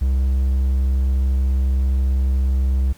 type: tone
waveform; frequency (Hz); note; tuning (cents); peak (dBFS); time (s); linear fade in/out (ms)
triangle; 65.8; C2; +10; -13; 0.01-2.93; 10
effects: pink hiss -50 dBFS RMS until 2.97 s